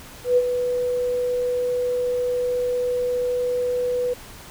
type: tone with ADSR envelope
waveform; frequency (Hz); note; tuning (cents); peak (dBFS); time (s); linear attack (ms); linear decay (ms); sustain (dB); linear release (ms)
sine; 493.9; B4; 0; -12; 0.24-4.14; 130; 45; -8; 11
effects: pink hiss -42 dBFS RMS until 4.5 s